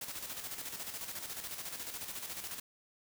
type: noise with tremolo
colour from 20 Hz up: white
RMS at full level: -41 dBFS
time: 0.01-2.6 s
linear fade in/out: 5 ms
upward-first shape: square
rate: 14 Hz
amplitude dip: 50%
effects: none